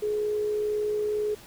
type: tone with amplitude modulation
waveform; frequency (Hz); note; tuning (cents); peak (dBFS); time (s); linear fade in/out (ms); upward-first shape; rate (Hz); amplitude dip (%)
sine; 421.7; G#4; +26; -23; 0.02-1.35; 10; sine; 61.9; 30
effects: pink hiss -49 dBFS RMS until 1.46 s